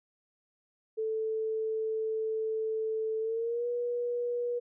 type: tone with pitch glide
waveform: sine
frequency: 440 to 482.6 Hz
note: A4 to B4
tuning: 0 to -40 cents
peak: -29 dBFS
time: 0.97-4.6 s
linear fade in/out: 20 ms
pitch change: +160 cents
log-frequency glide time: 3.2-3.67 s
effects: none